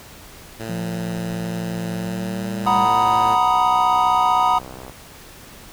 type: tone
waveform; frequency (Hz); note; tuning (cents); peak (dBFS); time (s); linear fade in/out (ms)
10% pulse; 112.7; A2; +42; -20; 0.59-3.36; 20
type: tone with pitch glide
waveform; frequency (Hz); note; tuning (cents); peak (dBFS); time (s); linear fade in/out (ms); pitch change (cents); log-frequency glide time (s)
triangle; 174.61 to 198.27; F3 to G3; 0 to +20; -23; 0.69-2.86; 5; +220; 1.86-2.64
type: click train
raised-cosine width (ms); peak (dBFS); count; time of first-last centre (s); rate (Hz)
1; -22; 145; 2.65-4.896; 64.1
type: chord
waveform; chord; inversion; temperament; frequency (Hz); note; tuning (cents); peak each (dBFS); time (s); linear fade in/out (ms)
triangle; B major seventh; second; equal; 740 / 932.3 / 987.8 / 1244.5; F#5 / A#5 / B5 / D#6; 0 / 0 / 0 / 0; -18; 2.66-4.59; 10
effects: pink hiss -42 dBFS RMS until 5.72 s